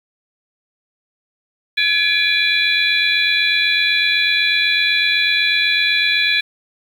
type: tone cluster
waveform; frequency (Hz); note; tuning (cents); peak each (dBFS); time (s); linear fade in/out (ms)
sine; 1693 / 2337 / 2425 / 3408 / 3984; G#6 / D7 / D#7 / G#7 / B7; +33 / -9 / -45 / +44 / +14; -20; 1.77-6.41; 10
effects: 7-bit